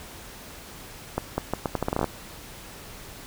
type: accelerating click train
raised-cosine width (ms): 1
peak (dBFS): -10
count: 13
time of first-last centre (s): 1.18-2.043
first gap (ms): 200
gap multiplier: 0.78
effects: pink hiss -43 dBFS RMS until 3.26 s